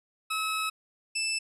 20% pulse tone pair in turn, 1290 / 2640 Hz, E6 / E7, -38 / +2 cents, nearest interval octave, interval 1240 cents, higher second, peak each -23 dBFS, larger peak neither, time 0.3-0.7 / 1.15-1.39 s, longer first, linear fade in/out 10 ms, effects resampled to 32000 Hz

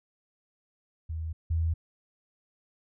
sine tone pair in turn, 80.3 / 81.75 Hz, E2 / E2, -45 / -14 cents, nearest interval unison, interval 31 cents, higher second, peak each -31 / -24 dBFS, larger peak second, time 1.09-1.33 / 1.5-1.74 s, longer neither, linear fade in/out 10 ms, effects none

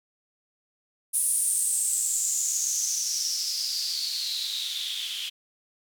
blue noise with band-pass filter sweep, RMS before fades -28 dBFS, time 1.13-5.3 s, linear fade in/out 20 ms, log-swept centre 10000 to 3100 Hz, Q 7.2, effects none

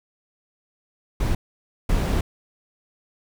brown noise bursts at uneven times, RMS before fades -21 dBFS, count 2, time 1.2-1.35 / 1.89-2.21 s, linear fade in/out 5 ms, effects none

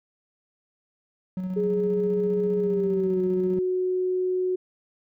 triangle tone with tremolo, 185 Hz, F#3, in tune, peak -24 dBFS, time 1.37-3.59 s, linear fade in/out 2 ms, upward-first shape square, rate 15 Hz, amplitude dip 30%
sine tone with pitch glide, 415.3 to 367.9 Hz, G#4 to F#4, 0 to -10 cents, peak -22 dBFS, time 1.56-4.56 s, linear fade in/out 10 ms, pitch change -210 cents, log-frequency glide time 2.59-3.21 s
effects none

